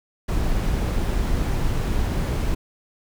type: noise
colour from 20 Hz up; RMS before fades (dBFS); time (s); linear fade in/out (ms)
brown; -22; 0.28-2.55; 10
effects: none